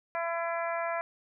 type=harmonic tone; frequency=336.3 Hz; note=E4; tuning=35 cents sharp; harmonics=2 / 3 / 4 / 5 / 6 / 7; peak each=-32 / -36 / -38 / -40 / -42 / -43 dBFS; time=0.15-1.01 s; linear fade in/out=0 ms; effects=none